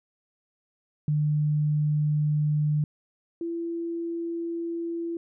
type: tone pair in turn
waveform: sine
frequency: 150 / 336.7 Hz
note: D3 / E4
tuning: +37 / +37 cents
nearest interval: octave + major second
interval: 1400 cents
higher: second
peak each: -21 / -28 dBFS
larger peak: first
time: 1.08-2.84 / 3.41-5.17 s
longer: neither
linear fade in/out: 2 ms
effects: none